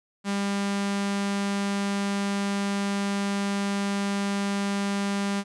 sawtooth tone with notch filter, 200 Hz, G3, 35 cents sharp, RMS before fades -27 dBFS, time 0.24-5.44 s, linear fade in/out 50 ms, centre 480 Hz, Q 1.7, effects resampled to 22050 Hz + 10-bit

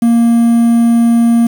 triangle tone with quantisation, 233.1 Hz, A#3, in tune, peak -4 dBFS, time 0.02-1.47 s, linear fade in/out 5 ms, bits 5, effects none

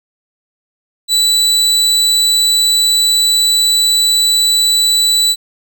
35% pulse tone, 3964 Hz, B7, 6 cents sharp, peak -7 dBFS, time 1.08-5.36 s, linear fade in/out 50 ms, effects none

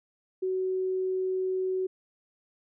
sine tone, 374.2 Hz, F#4, 20 cents sharp, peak -26 dBFS, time 0.42-1.87 s, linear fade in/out 10 ms, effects none

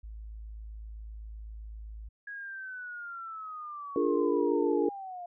sine tone, 53.9 Hz, A1, 35 cents flat, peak -40 dBFS, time 0.03-2.09 s, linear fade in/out 10 ms
sine linear sweep, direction down, 1661.2 to 695 Hz, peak -38 dBFS, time 2.27-5.26 s, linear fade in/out 5 ms
sine chord, Bb dominant seventh, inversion first, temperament equal with one note detuned, 293.7 / 349.2 / 415.3 / 461.9 Hz, D4 / F4 / Ab4 / Bb4, 0 / 0 / 0 / -16 cents, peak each -30 dBFS, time 3.96-4.89 s, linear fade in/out 2 ms
effects none

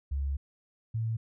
sine tone pair in turn, 69.3 / 112.71 Hz, C#2 / A2, 0 / +42 cents, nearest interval minor sixth, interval 842 cents, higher second, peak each -28 dBFS, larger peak neither, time 0.11-0.37 / 0.94-1.17 s, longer first, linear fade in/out 10 ms, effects none

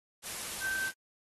sine tone in noise, 1553 Hz, G6, 17 cents flat, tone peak -32 dBFS, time 0.6-0.92 s, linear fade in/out 50 ms, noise white, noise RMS -39 dBFS, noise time 0.22-0.93 s, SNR +4 dB, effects AAC 32 kbps

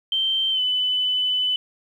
sine tone with pitch glide, 3128 to 3004 Hz, G7 to F#7, -4 to +26 cents, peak -19 dBFS, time 0.12-1.56 s, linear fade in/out 2 ms, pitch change -70 cents, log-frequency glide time 0.51-0.61 s, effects 9-bit

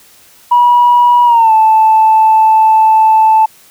sine tone with pitch glide, 968 to 877.5 Hz, B5 to A5, -35 to -5 cents, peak -3 dBFS, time 0.51-3.46 s, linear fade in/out 10 ms, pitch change -170 cents, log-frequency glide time 1.25-1.52 s, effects tanh soft clip ceiling 0 dBFS + white hiss -43 dBFS RMS until 3.7 s

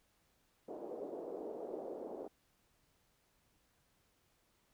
pink band-pass noise, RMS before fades -45 dBFS, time 0.68-2.28 s, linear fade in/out 5 ms, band 340 to 600 Hz, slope 24 dB/octave, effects pink hiss -75 dBFS RMS until 4.73 s

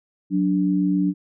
sine tone pair together, 184.09 / 291.6 Hz, F#3 / D4, -9 / -12 cents, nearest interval minor sixth, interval 797 cents, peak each -20 dBFS, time 0.3-1.14 s, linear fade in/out 50 ms, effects none

